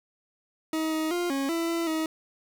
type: tone with pitch steps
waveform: 40% pulse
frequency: 317 / 315 / 350.7 / 273.9 / 332.9 / 334.8 / 317.4 Hz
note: D#4 / D#4 / F4 / C#4 / E4 / E4 / D#4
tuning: +32 / +21 / +7 / -21 / +17 / +27 / +35 cents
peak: -25 dBFS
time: 0.73-2.06 s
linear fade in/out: 2 ms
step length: 190 ms
effects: 9-bit